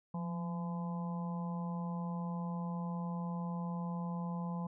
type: harmonic tone with a mistuned harmonic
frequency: 169.8 Hz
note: F3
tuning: 48 cents flat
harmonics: 1 / 3 / 4 / 5 / 6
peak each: -36 / -50 / -53 / -48 / -48 dBFS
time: 0.14-4.67 s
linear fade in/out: 5 ms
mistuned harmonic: 1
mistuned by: +49 cents
effects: none